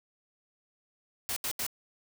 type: noise bursts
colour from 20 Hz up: white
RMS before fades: -33 dBFS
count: 3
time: 1.29-1.665 s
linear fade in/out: 0 ms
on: 73 ms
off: 78 ms
effects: none